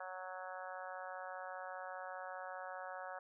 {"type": "harmonic tone", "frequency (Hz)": 185, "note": "F#3", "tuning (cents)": 0, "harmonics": [3, 4, 5, 6, 7, 8, 9], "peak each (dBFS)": [-50, -49, -53, -54, -53, -53, -54], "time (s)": [0, 3.19], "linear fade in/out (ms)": 5, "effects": []}